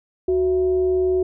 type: tone with frequency modulation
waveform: sine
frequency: 370 Hz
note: F#4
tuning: in tune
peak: -16 dBFS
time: 0.28-1.23 s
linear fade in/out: 5 ms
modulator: 298 Hz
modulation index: 0.3
effects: none